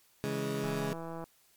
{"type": "chord", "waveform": "20% pulse", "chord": "C# minor", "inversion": "none", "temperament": "equal", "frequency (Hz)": [138.59, 164.81, 207.7], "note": ["C#3", "E3", "G#3"], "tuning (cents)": [0, 0, 0], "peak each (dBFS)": [-31, -36, -31], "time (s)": [0.24, 0.93], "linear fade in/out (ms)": 0}
{"type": "click train", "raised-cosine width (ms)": 1, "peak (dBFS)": -28, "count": 100, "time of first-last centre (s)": [0.64, 1.24], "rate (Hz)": 165}
{"effects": ["white hiss -66 dBFS RMS until 1.56 s", "MP3 96 kbps"]}